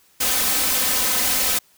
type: noise with comb filter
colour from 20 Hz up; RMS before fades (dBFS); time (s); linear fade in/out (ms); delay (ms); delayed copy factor
white; -20; 0.2-1.59; 10; 3.9; +0.95
effects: white hiss -57 dBFS RMS until 1.77 s